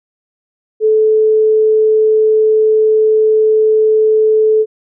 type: tone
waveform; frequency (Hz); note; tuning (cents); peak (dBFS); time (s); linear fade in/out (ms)
sine; 434.5; A4; -22; -7; 0.8-4.66; 50
effects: none